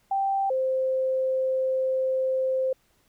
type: tone pair in turn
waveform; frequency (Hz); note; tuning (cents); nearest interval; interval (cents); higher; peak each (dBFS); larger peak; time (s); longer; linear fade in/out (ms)
sine; 783 / 522.6; G5 / C5; -2 / -2; perfect fifth; 700; first; -22; neither; 0.11-0.5 / 0.5-2.73; second; 5
effects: pink hiss -66 dBFS RMS until 3.08 s